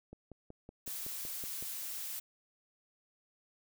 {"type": "click train", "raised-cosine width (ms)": 2, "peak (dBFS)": -35, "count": 9, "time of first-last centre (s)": [0.13, 1.625], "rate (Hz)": 5.35}
{"type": "noise", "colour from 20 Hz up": "blue", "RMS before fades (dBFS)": -41, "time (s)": [0.86, 2.2], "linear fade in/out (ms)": 10}
{"effects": []}